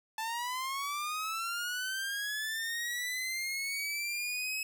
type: linear sweep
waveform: sawtooth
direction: up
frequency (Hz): 875 to 2575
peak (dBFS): -30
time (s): 0.18-4.63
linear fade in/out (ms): 2
effects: none